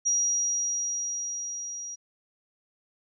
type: tone with level ramp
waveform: sine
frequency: 5740 Hz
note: F8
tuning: 47 cents sharp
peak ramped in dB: -21 to -35 dBFS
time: 0.05-1.96 s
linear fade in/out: 20 ms
effects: none